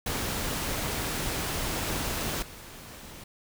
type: noise with level steps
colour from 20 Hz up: pink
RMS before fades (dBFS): -31 / -45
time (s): 0.06-3.24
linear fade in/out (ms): 5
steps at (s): 2.42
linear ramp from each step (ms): 5
effects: none